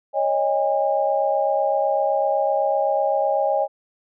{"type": "chord", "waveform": "sine", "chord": "C# suspended second", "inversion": "none", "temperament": "equal with one note detuned", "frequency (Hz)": [554.4, 622.3, 811.6], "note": ["C#5", "D#5", "G#5"], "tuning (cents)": [0, 0, -40], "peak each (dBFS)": -22, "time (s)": [0.13, 3.68], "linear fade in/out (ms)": 50, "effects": []}